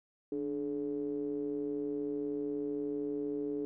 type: ring-modulated tone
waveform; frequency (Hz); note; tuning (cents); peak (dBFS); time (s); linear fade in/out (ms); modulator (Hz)
triangle; 66.4; C2; +26; -28; 0.32-3.65; 0; 360
effects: none